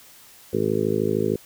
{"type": "harmonic tone", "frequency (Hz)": 53.2, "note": "G#1", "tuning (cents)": 42, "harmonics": [2, 3, 4, 5, 6, 7, 8, 9], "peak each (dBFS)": [-31, -31, -28, -31, -31, -25, -25, -30], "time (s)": [0.53, 1.36], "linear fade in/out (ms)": 5, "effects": ["white hiss -49 dBFS RMS until 1.45 s"]}